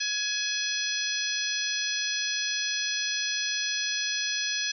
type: harmonic tone with a mistuned harmonic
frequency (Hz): 839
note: G#5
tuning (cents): +17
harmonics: 2 / 3 / 4 / 5 / 6 / 7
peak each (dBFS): -34 / -34 / -34 / -34 / -34 / -34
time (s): 0-4.72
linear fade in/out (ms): 10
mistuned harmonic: 3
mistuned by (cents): +18
effects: none